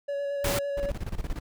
triangle tone with vibrato, 565 Hz, C#5, 33 cents sharp, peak -26 dBFS, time 0.08-0.91 s, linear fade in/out 10 ms, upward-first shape square, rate 8.9 Hz, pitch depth 12 cents each way
pink noise, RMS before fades -28 dBFS, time 0.44-0.59 s, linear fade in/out 5 ms
brown noise with tremolo, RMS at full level -30 dBFS, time 0.77-1.4 s, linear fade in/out 5 ms, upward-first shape square, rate 17 Hz, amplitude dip 80%
effects none

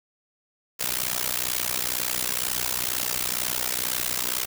white noise with amplitude modulation, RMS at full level -23 dBFS, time 0.79-4.46 s, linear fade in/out 20 ms, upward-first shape sine, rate 62.1 Hz, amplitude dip 100%, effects none

